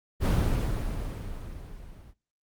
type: noise with level ramp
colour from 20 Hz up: brown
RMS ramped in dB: -20 to -49 dBFS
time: 0.2-2.14 s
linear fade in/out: 50 ms
effects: noise-tail reverb RT60 0.4 s tail -26 dB re dry + Opus 24 kbps